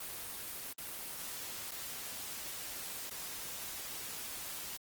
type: noise with dropouts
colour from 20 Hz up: white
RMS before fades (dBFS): -43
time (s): 0-4.77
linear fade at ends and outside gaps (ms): 5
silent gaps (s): 0.731-0.781 / 1.711-1.715 / 3.099-3.108
effects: Opus 24 kbps